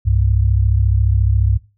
sine tone pair together, 65.41 / 99.75 Hz, C2 / G2, 0 / +31 cents, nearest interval perfect fifth, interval 731 cents, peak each -15 / -14 dBFS, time 0.05-1.58 s, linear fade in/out 20 ms, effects noise-tail reverb RT60 0.3 s tail -18 dB re dry

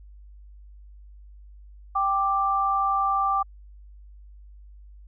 sine tone pair together, 784 / 1178.1 Hz, G5 / D6, 0 / +5 cents, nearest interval perfect fifth, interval 705 cents, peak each -25 / -22 dBFS, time 1.95-3.43 s, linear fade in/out 10 ms, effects added 50 Hz sine -44 dBFS peak until 5.07 s

